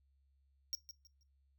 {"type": "tone with echo", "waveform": "square", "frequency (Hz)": 5588, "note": "F8", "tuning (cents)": 0, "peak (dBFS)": -36, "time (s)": [0.73, 0.75], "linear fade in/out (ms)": 0, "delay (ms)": 160, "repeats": 3, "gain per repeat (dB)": -12, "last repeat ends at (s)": 1.23, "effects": ["noise-tail reverb RT60 0.2 s tail -19 dB re dry", "added 68 Hz sine -70 dBFS peak until 1.58 s"]}